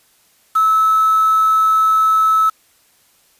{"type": "tone with quantisation", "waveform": "sine", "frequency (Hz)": 1302, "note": "E6", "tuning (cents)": -22, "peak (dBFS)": -10, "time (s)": [0.55, 2.5], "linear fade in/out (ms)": 10, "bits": 5, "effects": ["white hiss -55 dBFS RMS until 3.39 s", "resampled to 32000 Hz"]}